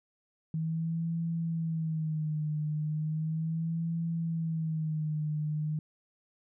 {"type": "tone with vibrato", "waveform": "sine", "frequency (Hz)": 158.9, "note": "D#3", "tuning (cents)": 37, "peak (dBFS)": -29, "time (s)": [0.54, 5.79], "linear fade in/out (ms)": 2, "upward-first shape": "sine", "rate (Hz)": 0.36, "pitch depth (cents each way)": 79, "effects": []}